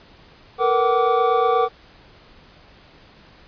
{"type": "tone cluster", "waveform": "triangle", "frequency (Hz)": [454.9, 483.3, 753, 1162], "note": ["A#4", "B4", "F#5", "D6"], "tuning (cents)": [-42, -38, 30, -19], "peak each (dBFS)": -19, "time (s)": [0.58, 1.69], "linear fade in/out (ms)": 50, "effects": ["pink hiss -49 dBFS RMS until 3.47 s", "resampled to 11025 Hz"]}